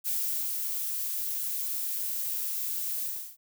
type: noise with ADSR envelope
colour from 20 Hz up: violet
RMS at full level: -29 dBFS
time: 0.04-3.37 s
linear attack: 34 ms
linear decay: 460 ms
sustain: -3 dB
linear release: 340 ms
effects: none